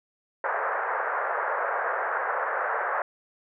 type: band-pass noise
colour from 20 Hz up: white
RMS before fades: -28 dBFS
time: 0.44-3.02 s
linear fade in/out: 2 ms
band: 460 to 1700 Hz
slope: 48 dB/octave
effects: none